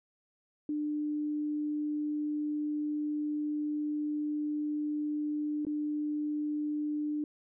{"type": "tone with dropouts", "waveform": "sine", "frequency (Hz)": 298.8, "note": "D4", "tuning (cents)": 30, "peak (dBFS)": -30, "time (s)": [0.69, 7.24], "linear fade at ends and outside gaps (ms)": 2, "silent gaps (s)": [5.651, 5.667], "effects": []}